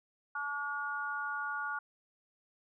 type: harmonic tone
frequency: 287.3 Hz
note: D4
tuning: 38 cents flat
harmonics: 3 / 4 / 5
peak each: -42 / -40 / -36 dBFS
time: 0.35-1.79 s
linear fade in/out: 5 ms
effects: none